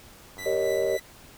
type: click train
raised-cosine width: 1 ms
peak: -31 dBFS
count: 56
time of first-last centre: 0.37-0.95 s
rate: 94.9 Hz
type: tone with tremolo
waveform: sawtooth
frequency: 1984 Hz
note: B6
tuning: 7 cents sharp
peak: -31 dBFS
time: 0.38-1 s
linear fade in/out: 10 ms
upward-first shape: triangle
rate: 3.7 Hz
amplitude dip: 55%
type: chord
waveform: sine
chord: Eb dominant seventh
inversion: first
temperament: just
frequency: 388.9 / 466.7 / 560 / 622.3 Hz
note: G4 / Bb4 / Db5 / Eb5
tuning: -14 / +2 / +18 / 0 cents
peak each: -28 dBFS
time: 0.45-0.98 s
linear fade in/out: 20 ms
effects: pink hiss -50 dBFS RMS until 1.37 s